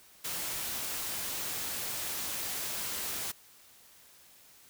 white noise, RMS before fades -36 dBFS, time 0.24-3.32 s, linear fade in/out 10 ms, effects white hiss -58 dBFS RMS until 4.69 s

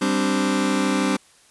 sawtooth chord, G suspended fourth, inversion none, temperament just, 196 / 261.3 / 294 Hz, G3 / C4 / D4, 0 / -2 / +2 cents, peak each -19 dBFS, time 0.01-1.17 s, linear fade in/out 10 ms, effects white hiss -54 dBFS RMS until 1.5 s + resampled to 24000 Hz

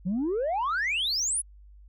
sine exponential sweep, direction up, 169.6 to 10890 Hz, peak -23 dBFS, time 0.05-1.42 s, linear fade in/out 20 ms, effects tanh soft clip ceiling -23 dBFS + added 50 Hz sine -48 dBFS peak until 1.88 s

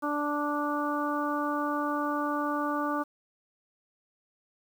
harmonic tone, 293.2 Hz, D4, 3 cents flat, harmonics 1 / 2 / 3 / 4 / 5, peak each -31 / -35 / -35 / -32 / -38 dBFS, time 0.02-3.04 s, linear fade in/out 20 ms, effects 9-bit

